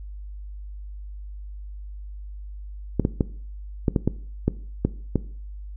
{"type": "clicks", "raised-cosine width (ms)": 3, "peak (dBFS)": -6, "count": 9, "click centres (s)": [2.997, 3.051, 3.208, 3.882, 3.962, 4.076, 4.48, 4.85, 5.157], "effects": ["noise-tail reverb RT60 0.5 s tail -18 dB re dry", "added 50 Hz sine -34 dBFS peak until 5.76 s"]}